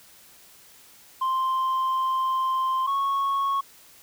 sine tone pair in turn, 1046.5 / 1102.5 Hz, C6 / C#6, 0 / -10 cents, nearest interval minor second, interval 90 cents, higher second, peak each -19 dBFS, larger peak neither, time 1.21-2.87 / 2.87-3.61 s, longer first, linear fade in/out 10 ms, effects tanh soft clip ceiling -21 dBFS + white hiss -52 dBFS RMS until 4.02 s

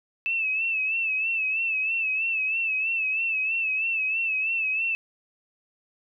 sine tone with vibrato, 2622 Hz, E7, 10 cents flat, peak -23 dBFS, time 0.26-4.95 s, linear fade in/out 0 ms, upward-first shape sine, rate 3.1 Hz, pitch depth 62 cents each way, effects none

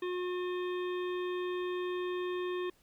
harmonic tone with a mistuned harmonic, 360 Hz, F#4, 47 cents flat, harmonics 1 / 3 / 5 / 7 / 9 / 10, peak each -33 / -43 / -47 / -50 / -52 / -53 dBFS, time 0.02-2.7 s, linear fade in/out 5 ms, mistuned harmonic 9, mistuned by -17 cents, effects pink hiss -68 dBFS RMS until 2.82 s

